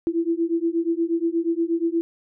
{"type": "beating tone pair", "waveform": "sine", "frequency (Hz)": [330, 338.4], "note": ["E4", "E4"], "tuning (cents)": [2, 45], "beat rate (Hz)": 8.4, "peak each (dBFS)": -23, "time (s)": [0.07, 2.01], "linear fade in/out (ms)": 0, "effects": []}